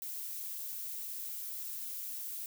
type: noise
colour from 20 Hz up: violet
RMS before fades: -41 dBFS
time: 0.02-2.46 s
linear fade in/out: 0 ms
effects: none